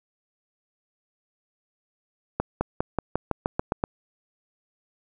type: accelerating click train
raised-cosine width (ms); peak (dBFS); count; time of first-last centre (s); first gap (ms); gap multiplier
1; -9; 10; 2.4-3.839; 210; 0.93
effects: none